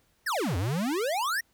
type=exponential two-way sweep; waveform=square; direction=down then up; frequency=1939 to 82.5 to 1939 Hz; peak=-27 dBFS; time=0.26-1.41 s; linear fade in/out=10 ms; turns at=0.57 s; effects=pink hiss -68 dBFS RMS until 1.53 s